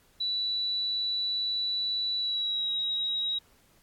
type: tone with pitch glide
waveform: sine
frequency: 3951 to 3823 Hz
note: B7 to A#7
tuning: 0 to +43 cents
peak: -27 dBFS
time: 0.2-3.39 s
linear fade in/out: 10 ms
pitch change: -57 cents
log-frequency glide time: 2.18-2.72 s
effects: pink hiss -63 dBFS RMS until 3.82 s + AAC 64 kbps